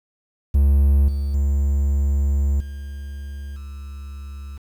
triangle tone with level steps, 70 Hz, C#2, 18 cents sharp, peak -10 / -18 / -14 / -27 / -29 dBFS, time 0.54-4.58 s, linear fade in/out 10 ms, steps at 1.08 / 1.34 / 2.6 / 3.56 s, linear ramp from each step 5 ms, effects 8-bit

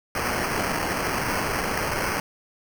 violet noise with sample-and-hold, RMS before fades -26 dBFS, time 0.15-2.2 s, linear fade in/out 2 ms, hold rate 3675 Hz, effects none

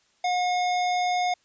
square tone, 721 Hz, F#5, 45 cents flat, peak -23 dBFS, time 0.24-1.34 s, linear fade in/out 5 ms, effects white hiss -65 dBFS RMS until 1.44 s + resampled to 16000 Hz

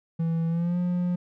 triangle tone with pitch glide, 164.81 to 177.66 Hz, E3 to F3, 0 to +30 cents, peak -21 dBFS, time 0.19-1.16 s, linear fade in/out 10 ms, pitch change +130 cents, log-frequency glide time 0.48-0.78 s, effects none

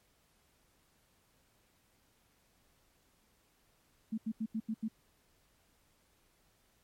sine tone bursts, 220.7 Hz, A3, 5 cents sharp, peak -32 dBFS, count 6, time 4.12-4.884 s, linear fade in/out 10 ms, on 59 ms, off 82 ms, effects pink hiss -71 dBFS RMS until 6.83 s + MP3 64 kbps

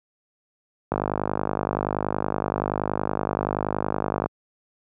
click train, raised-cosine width 1 ms, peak -9 dBFS, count 170, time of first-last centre 0.92-4.26 s, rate 50.6 Hz, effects high-pass 80 Hz 12 dB/octave

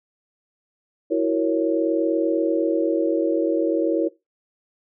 sine chord, F# dominant seventh, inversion third, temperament equal, 329.6 / 370 / 466.2 / 554.4 Hz, E4 / F#4 / A#4 / C#5, 0 / 0 / 0 / 0 cents, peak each -21 / -26 / -24 / -24 dBFS, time 1.1-4.09 s, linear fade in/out 20 ms, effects noise-tail reverb RT60 0.2 s tail -19 dB re dry

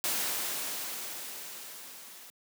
white noise with level ramp, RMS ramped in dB -30 to -50 dBFS, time 0.04-2.3 s, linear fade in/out 0 ms, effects high-pass 200 Hz 12 dB/octave

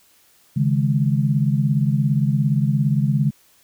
sine chord, C# suspended second, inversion none, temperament just, 138.59 / 155.92 / 207.9 Hz, C#3 / D#3 / G#3, 0 / +4 / +2 cents, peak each -18 / -21 / -22 dBFS, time 0.56-3.31 s, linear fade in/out 10 ms, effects white hiss -56 dBFS RMS until 3.63 s

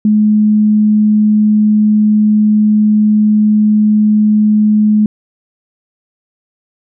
sine tone, 212.2 Hz, G#3, 38 cents sharp, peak -6 dBFS, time 0.05-5.06 s, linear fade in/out 2 ms, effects none

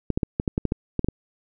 clicks, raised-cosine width 3 ms, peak -9 dBFS, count 11, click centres 0.103 / 0.175 / 0.232 / 0.399 / 0.478 / 0.579 / 0.653 / 0.721 / 0.993 / 1.045 / 1.086 s, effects none

